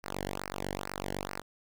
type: tone with flanger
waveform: sawtooth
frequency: 47.96 Hz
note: G1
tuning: 37 cents flat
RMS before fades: -38 dBFS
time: 0.03-1.42 s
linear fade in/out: 20 ms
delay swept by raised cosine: 0.28 to 0.83 ms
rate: 2.3 Hz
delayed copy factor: -1
effects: none